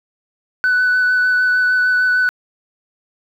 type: tone with vibrato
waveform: sine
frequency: 1494 Hz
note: F#6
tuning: 16 cents sharp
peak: -10 dBFS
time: 0.64-2.29 s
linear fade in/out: 0 ms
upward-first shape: sine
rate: 6.6 Hz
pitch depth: 14 cents each way
effects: tanh soft clip ceiling -10 dBFS + 8-bit